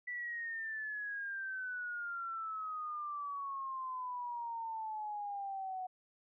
sine exponential sweep, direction down, 1975.5 to 737 Hz, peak -38 dBFS, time 0.07-5.87 s, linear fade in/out 10 ms, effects none

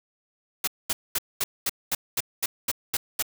white noise bursts, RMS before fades -25 dBFS, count 11, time 0.64-3.225 s, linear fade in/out 5 ms, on 35 ms, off 220 ms, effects none

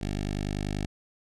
10% pulse tone with notch filter, 50.2 Hz, G1, 42 cents sharp, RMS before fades -31 dBFS, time 0.01-0.86 s, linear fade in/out 5 ms, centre 1100 Hz, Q 0.99, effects low-pass 8000 Hz 12 dB/octave

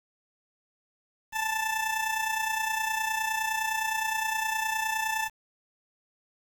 20% pulse tone with amplitude modulation, 880 Hz, A5, in tune, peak -20 dBFS, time 1.32-5.3 s, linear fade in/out 50 ms, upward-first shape sine, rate 29.7 Hz, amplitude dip 55%, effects 8-bit

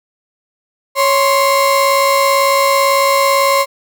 35% pulse tone pair together, 554 / 1050 Hz, C#5 / C6, -1 / +6 cents, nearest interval major seventh, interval 1107 cents, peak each -11 dBFS, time 0.95-3.66 s, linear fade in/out 50 ms, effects none

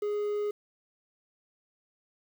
triangle tone with quantisation, 415.3 Hz, G#4, in tune, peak -26 dBFS, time 0.02-0.51 s, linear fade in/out 5 ms, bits 9, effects none

